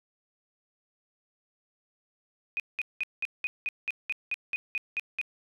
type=tone bursts; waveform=sine; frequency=2489 Hz; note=D#7; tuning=in tune; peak=-27 dBFS; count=13; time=2.57-5.214 s; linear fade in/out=0 ms; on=28 ms; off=190 ms; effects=none